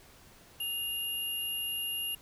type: tone pair together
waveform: sine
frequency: 2819 / 11276 Hz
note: F7 / F9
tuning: +16 / +16 cents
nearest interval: 2 octaves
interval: 2400 cents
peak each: -34 / -36 dBFS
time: 0.6-2.15 s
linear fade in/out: 5 ms
effects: pink hiss -57 dBFS RMS until 2.21 s